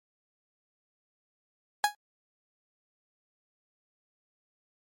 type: tone with exponential decay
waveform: 30% pulse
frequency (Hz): 830.6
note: G#5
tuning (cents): 0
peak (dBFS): -15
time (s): 1.84-1.95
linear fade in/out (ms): 1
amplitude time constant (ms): 23
effects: MP3 64 kbps